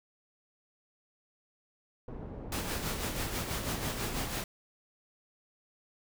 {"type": "low-pass noise", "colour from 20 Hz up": "pink", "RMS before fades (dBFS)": -42, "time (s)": [2.08, 4.31], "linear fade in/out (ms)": 2, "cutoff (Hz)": 610, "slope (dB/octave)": 12}
{"type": "noise with tremolo", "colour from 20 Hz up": "pink", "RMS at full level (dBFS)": -34, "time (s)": [2.52, 4.44], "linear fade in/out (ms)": 2, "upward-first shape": "sine", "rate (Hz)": 6.1, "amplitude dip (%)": 50}
{"effects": []}